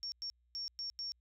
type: tone bursts at uneven times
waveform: sine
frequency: 5500 Hz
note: F8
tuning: 27 cents flat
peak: -38 dBFS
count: 5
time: 0.03-0.12 / 0.22-0.3 / 0.55-0.68 / 0.79-0.9 / 0.99-1.12 s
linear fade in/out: 0 ms
effects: added 60 Hz sine -70 dBFS peak until 1.2 s